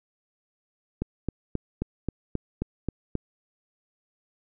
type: click train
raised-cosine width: 3 ms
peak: -14 dBFS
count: 9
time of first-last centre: 1.02-3.153 s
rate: 3.75 Hz
effects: none